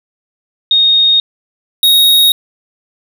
sine / square tone pair in turn, 3715 / 3758 Hz, A#7 / A#7, -7 / +13 cents, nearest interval unison, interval 20 cents, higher second, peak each -6 dBFS, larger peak neither, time 0.71-1.2 / 1.83-2.32 s, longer neither, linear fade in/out 2 ms, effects none

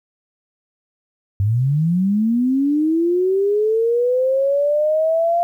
sine linear sweep, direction up, 95.4 to 695 Hz, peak -14 dBFS, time 1.4-5.43 s, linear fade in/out 0 ms, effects 9-bit

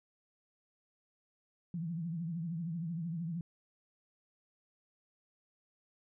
sine tone with vibrato, 167.2 Hz, E3, 25 cents sharp, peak -35 dBFS, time 1.74-3.41 s, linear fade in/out 2 ms, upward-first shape triangle, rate 13 Hz, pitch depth 130 cents each way, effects none

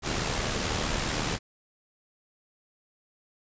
pink noise with amplitude modulation, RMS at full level -27 dBFS, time 0.02-1.39 s, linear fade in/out 50 ms, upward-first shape sine, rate 76 Hz, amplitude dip 45%, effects resampled to 16000 Hz

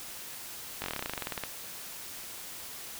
slowing click train, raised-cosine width 0.3 ms, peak -17 dBFS, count 18, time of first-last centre 0.82-1.437 s, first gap 20 ms, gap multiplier 1.07, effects white hiss -43 dBFS RMS until 2.99 s

